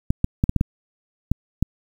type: clicks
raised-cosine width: 5 ms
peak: -5 dBFS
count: 8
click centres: 0.105 / 0.244 / 0.439 / 0.494 / 0.563 / 0.611 / 1.316 / 1.626 s
effects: 7-bit